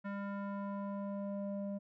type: tone with low-pass filter sweep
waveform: square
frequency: 200 Hz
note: G3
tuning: 35 cents sharp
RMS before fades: -40 dBFS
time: 0.04-1.79 s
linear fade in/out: 20 ms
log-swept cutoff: 1600 to 510 Hz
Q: 2.2
effects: none